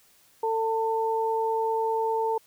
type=tone pair together; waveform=sine; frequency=447.5 / 895 Hz; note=A4 / A5; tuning=+29 / +29 cents; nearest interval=octave; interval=1200 cents; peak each=-26 dBFS; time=0.43-2.38 s; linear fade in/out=5 ms; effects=white hiss -60 dBFS RMS until 2.46 s